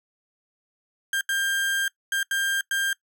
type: tone bursts at uneven times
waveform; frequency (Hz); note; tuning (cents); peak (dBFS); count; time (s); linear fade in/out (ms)
35% pulse; 1595; G6; +30; -21; 5; 1.13-1.21 / 1.29-1.88 / 2.12-2.23 / 2.31-2.61 / 2.71-2.93; 2
effects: noise-tail reverb RT60 0.1 s tail -22 dB re dry